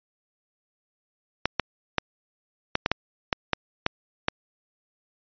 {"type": "clicks", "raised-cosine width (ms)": 0.3, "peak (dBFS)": -5, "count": 10, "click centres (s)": [1.456, 1.597, 1.983, 2.754, 2.861, 2.916, 3.328, 3.533, 3.864, 4.284], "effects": ["resampled to 11025 Hz"]}